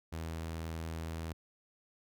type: tone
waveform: sawtooth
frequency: 81.4 Hz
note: E2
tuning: 21 cents flat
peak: -34 dBFS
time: 0.12-1.33 s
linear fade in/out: 10 ms
effects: none